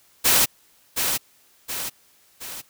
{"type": "noise with echo", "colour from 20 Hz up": "white", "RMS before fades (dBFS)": -17, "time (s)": [0.24, 0.46], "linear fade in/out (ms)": 20, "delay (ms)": 720, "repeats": 3, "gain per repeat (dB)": -6, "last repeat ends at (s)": 2.62, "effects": ["white hiss -58 dBFS RMS until 2.69 s"]}